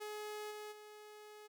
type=tone with level steps; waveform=sawtooth; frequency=422.3 Hz; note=G#4; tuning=29 cents sharp; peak=-39 / -42 / -49 dBFS; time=0-1.48 s; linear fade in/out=20 ms; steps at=0.5 / 0.71 s; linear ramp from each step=20 ms; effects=none